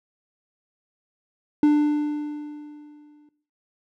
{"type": "tone with exponential decay", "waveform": "triangle", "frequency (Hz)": 297, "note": "D4", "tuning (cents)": 20, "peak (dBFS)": -10, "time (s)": [1.63, 3.29], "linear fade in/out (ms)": 2, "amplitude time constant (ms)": 360, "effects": ["noise-tail reverb RT60 0.5 s tail -17 dB re dry"]}